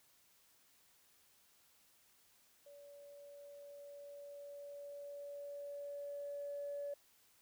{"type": "tone with level ramp", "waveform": "sine", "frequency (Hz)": 572, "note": "D5", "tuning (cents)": -46, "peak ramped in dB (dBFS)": [-55, -39], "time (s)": [2.66, 6.94], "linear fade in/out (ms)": 5, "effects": ["tanh soft clip ceiling -35 dBFS", "white hiss -70 dBFS RMS until 7.41 s"]}